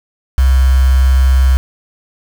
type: tone with quantisation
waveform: sine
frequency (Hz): 65.41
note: C2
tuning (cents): 0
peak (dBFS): -6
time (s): 0.38-1.57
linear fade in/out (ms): 0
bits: 4
effects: none